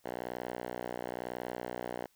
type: tone with band-pass filter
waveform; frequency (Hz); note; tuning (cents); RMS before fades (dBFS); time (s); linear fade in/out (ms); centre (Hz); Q
5% pulse; 61; B1; -21; -40; 0.04-2.07; 20; 730; 0.68
effects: white hiss -70 dBFS RMS until 2.15 s